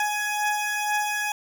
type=beating tone pair; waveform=20% pulse; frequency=837 / 839.1 Hz; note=G#5 / G#5; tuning=+13 / +18 cents; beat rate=2.1 Hz; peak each=-20 / -25 dBFS; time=0-1.32 s; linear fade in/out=2 ms; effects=none